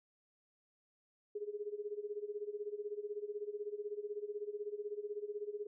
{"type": "tone with tremolo", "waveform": "sine", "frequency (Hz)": 415.3, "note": "G#4", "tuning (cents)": 0, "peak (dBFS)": -36, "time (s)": [1.35, 5.67], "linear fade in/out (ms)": 5, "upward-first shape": "sine", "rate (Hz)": 16, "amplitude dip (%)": 85, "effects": []}